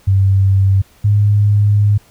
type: tone pair in turn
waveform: sine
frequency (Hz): 97 / 103.24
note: G2 / G#2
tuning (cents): -18 / -10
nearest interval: minor second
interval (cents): 108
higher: second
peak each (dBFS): -8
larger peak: neither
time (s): 0.07-0.82 / 1.04-1.98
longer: second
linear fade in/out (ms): 10
effects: pink hiss -49 dBFS RMS until 2.1 s